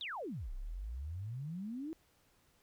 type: exponential two-way sweep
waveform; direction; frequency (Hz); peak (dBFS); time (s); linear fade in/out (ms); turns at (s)
sine; down then up; 3920 to 30.4 to 333.5; -39; 0.01-1.93; 0; 0.53
effects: pink hiss -71 dBFS RMS until 2.62 s